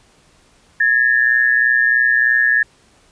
sine tone pair together, 1675.9 / 1799 Hz, G#6 / A6, +15 / +38 cents, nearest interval minor second, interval 123 cents, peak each -14 dBFS, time 0.8-2.63 s, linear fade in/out 5 ms, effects pink hiss -53 dBFS RMS until 3.11 s + resampled to 22050 Hz

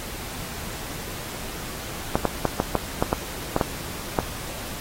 clicks, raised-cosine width 1 ms, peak -5 dBFS, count 10, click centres 2.155 / 2.253 / 2.453 / 2.601 / 2.753 / 3.025 / 3.129 / 3.564 / 3.612 / 4.188 s, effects pink hiss -35 dBFS RMS until 4.8 s + AAC 48 kbps

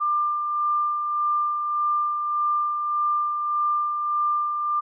sine tone with tremolo, 1193 Hz, D6, 27 cents sharp, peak -19 dBFS, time 0-4.81 s, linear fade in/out 20 ms, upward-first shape sine, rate 1.7 Hz, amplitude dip 40%, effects none

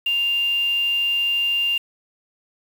sine tone with quantisation, 2794 Hz, F7, in tune, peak -18 dBFS, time 0.06-1.78 s, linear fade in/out 5 ms, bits 6, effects none

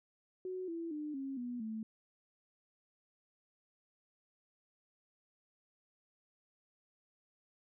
sine tone with pitch steps, 370 / 333.5 / 300.5 / 270.9 / 244.1 / 220 Hz, F#4 / E4 / D4 / C#4 / B3 / A3, 0 / +20 / +40 / -40 / -20 / 0 cents, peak -38 dBFS, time 0.45-1.83 s, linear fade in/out 2 ms, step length 230 ms, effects none

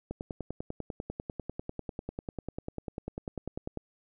click train, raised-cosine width 2 ms, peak -22 dBFS, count 38, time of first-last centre 0.11-3.773 s, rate 10.1 Hz, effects none

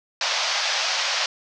white band-pass noise, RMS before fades -24 dBFS, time 0.21-1.26 s, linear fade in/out 2 ms, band 560 to 5900 Hz, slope 48 dB/octave, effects none

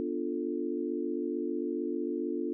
sine chord, B half-diminished seventh, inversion none, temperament equal, 246.9 / 293.7 / 349.2 / 440 Hz, B3 / D4 / F4 / A4, 0 / 0 / 0 / 0 cents, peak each -37 / -35 / -34 / -38 dBFS, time 0-2.53 s, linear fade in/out 0 ms, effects none

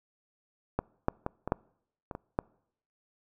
clicks, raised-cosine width 1 ms, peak -13 / -11 / -17 / -20 / -11 / -23 / -24 / -13 dBFS, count 8, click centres 0.79 / 1.084 / 1.264 / 1.476 / 1.521 / 2.112 / 2.151 / 2.389 s, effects noise-tail reverb RT60 0.7 s tail -26 dB re dry

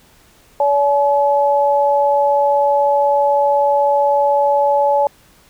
sine tone pair together, 570 / 854 Hz, C#5 / G#5, +48 / +48 cents, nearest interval perfect fifth, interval 700 cents, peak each -14 dBFS, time 0.6-5.07 s, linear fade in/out 2 ms, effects pink hiss -50 dBFS RMS until 5.49 s

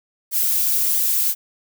violet noise with flanger, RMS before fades -19 dBFS, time 0.31-1.35 s, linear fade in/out 50 ms, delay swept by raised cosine 0.73 to 5.93 ms, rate 1.5 Hz, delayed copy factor -0.6, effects none

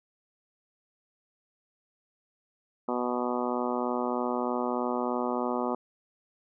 harmonic tone, 123.2 Hz, B2, 4 cents flat, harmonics 2 / 3 / 4 / 5 / 6 / 7 / 8 / 9 / 10, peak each -32 / -34 / -35 / -36 / -37 / -37 / -38 / -39 / -39 dBFS, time 2.88-5.75 s, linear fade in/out 5 ms, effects none

